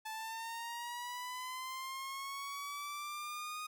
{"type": "linear sweep", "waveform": "sawtooth", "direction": "up", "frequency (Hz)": [870, 1242], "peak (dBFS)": -37, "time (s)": [0.05, 3.67], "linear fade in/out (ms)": 10, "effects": []}